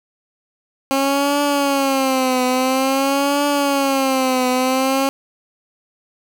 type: tone with vibrato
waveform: 15% pulse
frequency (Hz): 270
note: C#4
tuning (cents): -45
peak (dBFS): -9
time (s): 0.91-5.09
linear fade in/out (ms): 0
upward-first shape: triangle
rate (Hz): 0.49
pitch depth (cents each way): 120
effects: none